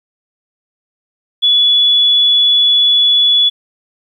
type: tone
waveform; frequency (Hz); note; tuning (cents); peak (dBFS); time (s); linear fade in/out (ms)
sine; 3417; G#7; +49; -7; 1.42-3.5; 20
effects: 8-bit